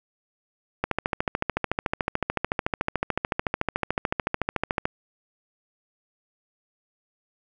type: click train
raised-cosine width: 0.5 ms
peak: -8 dBFS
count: 56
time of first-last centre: 0.84-4.855 s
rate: 13.7 Hz
effects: none